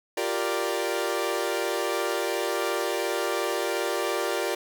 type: chord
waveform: sawtooth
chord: G minor seventh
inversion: third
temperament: equal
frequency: 349.2 / 392 / 466.2 / 587.3 Hz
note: F4 / G4 / Bb4 / D5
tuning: 0 / 0 / 0 / 0 cents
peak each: -28 / -27 / -27 / -27 dBFS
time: 0.17-4.55 s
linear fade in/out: 5 ms
effects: none